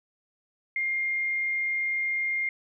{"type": "tone", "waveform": "sine", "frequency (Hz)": 2118, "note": "C7", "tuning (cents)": 21, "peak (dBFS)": -25, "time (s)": [0.76, 2.49], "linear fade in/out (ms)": 2, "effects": []}